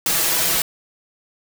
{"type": "noise with comb filter", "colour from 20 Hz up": "white", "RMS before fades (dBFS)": -19, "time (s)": [0.06, 0.62], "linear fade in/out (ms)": 2, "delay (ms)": 6.1, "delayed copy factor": 0.7, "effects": []}